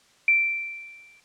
sine tone with exponential decay, 2346 Hz, D7, 2 cents flat, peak -14 dBFS, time 0.28-1.2 s, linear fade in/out 2 ms, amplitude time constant 200 ms, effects white hiss -59 dBFS RMS until 1.24 s + low-pass 7000 Hz 12 dB/octave

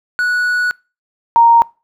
triangle / sine tone pair in turn, 1470 / 930.6 Hz, F#6 / A#5, -12 / -3 cents, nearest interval minor sixth, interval 791 cents, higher first, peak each -11 / -5 dBFS, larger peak second, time 0.19-0.71 / 1.36-1.62 s, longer first, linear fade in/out 0 ms, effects noise-tail reverb RT60 0.3 s tail -24 dB re dry

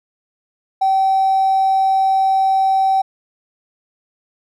triangle tone with hard clipping, 770 Hz, G5, 31 cents flat, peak -12 dBFS, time 0.81-3.02 s, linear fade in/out 10 ms, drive 3 dB, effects none

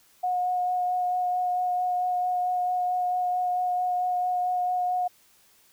sine tone with vibrato, 724 Hz, F#5, 38 cents flat, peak -23 dBFS, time 0.23-5.08 s, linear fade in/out 10 ms, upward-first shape sine, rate 4.5 Hz, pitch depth 11 cents each way, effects white hiss -60 dBFS RMS until 5.72 s

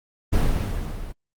brown noise with level ramp, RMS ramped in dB -17 to -34 dBFS, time 0.32-1.13 s, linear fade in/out 20 ms, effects Opus 24 kbps

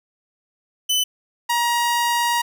sawtooth tone pair in turn, 3012 / 948.7 Hz, F#7 / A#5, +30 / +30 cents, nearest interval octave + minor sixth, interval 2000 cents, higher first, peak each -14 dBFS, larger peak neither, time 0.89-1.04 / 1.49-2.42 s, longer second, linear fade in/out 10 ms, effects none

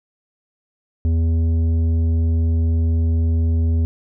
sine tone with tanh clipping, 82 Hz, E2, 9 cents flat, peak -16 dBFS, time 1.05-3.85 s, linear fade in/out 0 ms, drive 9 dB, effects none

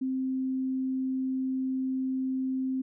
sine tone, 261.6 Hz, C4, in tune, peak -27 dBFS, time 0.01-2.82 s, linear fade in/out 10 ms, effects none

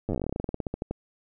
slowing click train, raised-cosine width 2 ms, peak -16 dBFS, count 24, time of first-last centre 0.09-0.91 s, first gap 9 ms, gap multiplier 1.11, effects none

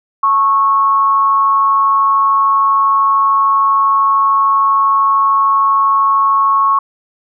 sine tone with amplitude modulation, 1100 Hz, C#6, 14 cents flat, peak -6 dBFS, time 0.23-6.79 s, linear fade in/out 5 ms, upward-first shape sine, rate 213 Hz, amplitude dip 50%, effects none

